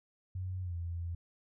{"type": "tone with pitch glide", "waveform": "sine", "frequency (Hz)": [92.5, 85.31], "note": ["F#2", "F2"], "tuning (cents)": [0, -40], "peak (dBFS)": -35, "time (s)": [0.35, 1.15], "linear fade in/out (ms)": 5, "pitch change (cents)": -140, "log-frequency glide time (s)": [0.62, 0.75], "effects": []}